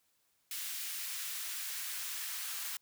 white noise with high-pass filter sweep, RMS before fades -40 dBFS, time 0.51-2.77 s, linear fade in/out 2 ms, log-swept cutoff 2000 to 1300 Hz, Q 0.91, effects white hiss -75 dBFS RMS until 2.81 s

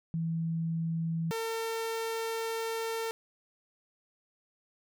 sine / sawtooth tone pair in turn, 164.3 / 452.3 Hz, E3 / A4, -5 / +48 cents, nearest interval octave + tritone, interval 1753 cents, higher second, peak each -29 / -28 dBFS, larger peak second, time 0.14-1.31 / 1.31-3.11 s, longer second, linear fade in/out 0 ms, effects none

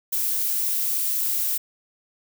violet noise, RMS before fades -24 dBFS, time 0.12-1.58 s, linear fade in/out 10 ms, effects none

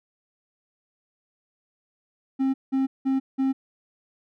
triangle tone bursts, 266.9 Hz, C4, 35 cents sharp, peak -18 dBFS, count 4, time 2.39-3.53 s, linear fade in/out 20 ms, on 150 ms, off 180 ms, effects none

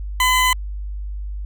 20% pulse tone, 1012 Hz, B5, 42 cents sharp, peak -9 dBFS, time 0.2-0.53 s, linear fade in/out 2 ms, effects added 50 Hz sine -25 dBFS peak until 1.45 s

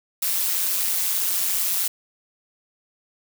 blue noise with amplitude modulation, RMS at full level -20 dBFS, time 0.22-1.88 s, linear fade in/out 5 ms, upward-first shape sine, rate 184 Hz, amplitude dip 70%, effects none

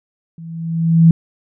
sine tone with level ramp, 164.81 Hz, E3, in tune, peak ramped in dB -31 to -3 dBFS, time 0.38-1.11 s, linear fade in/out 2 ms, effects none

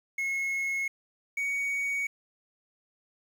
triangle tone pair in turn, 2174 / 2242 Hz, C#7 / C#7, -34 / +19 cents, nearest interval minor second, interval 53 cents, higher second, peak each -26 / -26 dBFS, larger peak neither, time 0.18-0.88 / 1.37-2.07 s, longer neither, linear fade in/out 5 ms, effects 9-bit

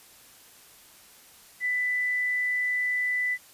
sine tone, 1990 Hz, B6, 13 cents sharp, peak -24 dBFS, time 1.6-3.38 s, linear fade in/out 50 ms, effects white hiss -53 dBFS RMS until 3.53 s + resampled to 32000 Hz

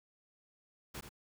pink noise with echo, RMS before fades -44 dBFS, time 0.94-1.01 s, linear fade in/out 10 ms, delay 82 ms, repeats 1, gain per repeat -7 dB, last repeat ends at 1.092 s, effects none

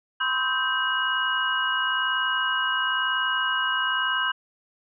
sine tone cluster, 1011 / 1072 / 1285 / 1568 / 2898 Hz, B5 / C6 / E6 / G6 / F#7, +40 / +42 / -45 / 0 / -37 cents, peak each -30 / -33 / -31 / -25 / -28 dBFS, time 0.2-4.32 s, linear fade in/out 10 ms, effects none

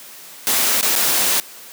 white noise with dropouts, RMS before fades -17 dBFS, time 0.47-1.4 s, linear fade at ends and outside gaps 0 ms, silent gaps 0.811-0.828 / 0.954-0.961 s, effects white hiss -39 dBFS RMS until 1.72 s + high-pass 200 Hz 12 dB/octave

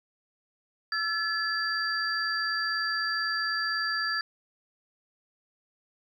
sine tone cluster, 1339 / 1717 / 4704 Hz, E6 / A6 / D8, +27 / -43 / +2 cents, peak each -33 / -29 / -32 dBFS, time 0.92-4.21 s, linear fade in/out 2 ms, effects 10-bit

